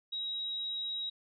sine tone, 3827 Hz, A#7, 45 cents sharp, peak -34 dBFS, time 0.12-1.1 s, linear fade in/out 10 ms, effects none

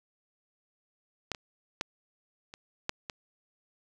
clicks, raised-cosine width 0.2 ms, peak -14 / -23 / -13 / -27 / -12 / -19 dBFS, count 6, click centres 1.317 / 1.348 / 1.811 / 2.539 / 2.894 / 3.098 s, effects none

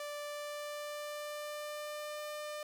sawtooth tone with pitch glide, 587.3 to 599.3 Hz, D5 to D5, 0 to +35 cents, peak -36 dBFS, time 0-2.63 s, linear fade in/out 2 ms, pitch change +35 cents, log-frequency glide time 0.22-2.27 s, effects none

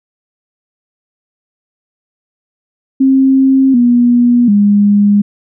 sine tone with pitch steps, 266.8 / 241.7 / 204.3 Hz, C4 / B3 / G#3, +34 / -37 / -28 cents, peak -5 dBFS, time 3-5.22 s, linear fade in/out 10 ms, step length 740 ms, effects none

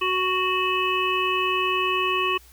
harmonic tone, 370 Hz, F#4, in tune, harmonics 1 / 3 / 5 / 7 / 8, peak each -27 / -24 / -36 / -26 / -29 dBFS, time 0.01-2.38 s, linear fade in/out 10 ms, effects added 60 Hz sine -51 dBFS peak until 2.52 s + white hiss -53 dBFS RMS until 2.52 s

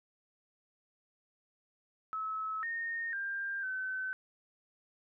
sine tone with pitch steps, 1295 / 1842 / 1593 / 1524 Hz, E6 / A#6 / G6 / G6, -31 / -21 / +27 / -49 cents, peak -34 dBFS, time 2.13-4.13 s, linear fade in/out 0 ms, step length 500 ms, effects none

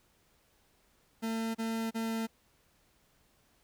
40% pulse tone bursts, 225.2 Hz, A3, 40 cents sharp, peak -31 dBFS, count 3, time 1.22-2.272 s, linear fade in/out 20 ms, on 330 ms, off 31 ms, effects pink hiss -69 dBFS RMS until 3.63 s

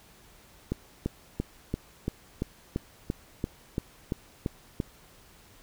click train, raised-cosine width 3 ms, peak -15 dBFS, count 13, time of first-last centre 0.72-4.802 s, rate 2.94 Hz, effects pink hiss -56 dBFS RMS until 5.62 s

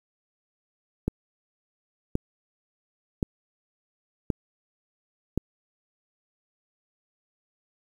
click train, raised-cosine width 3 ms, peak -11 dBFS, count 5, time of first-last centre 1.08-5.376 s, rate 0.931 Hz, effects 8-bit

